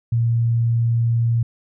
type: tone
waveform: sine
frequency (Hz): 116.54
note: A#2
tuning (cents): 0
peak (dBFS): -15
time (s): 0.12-1.43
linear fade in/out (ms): 5
effects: none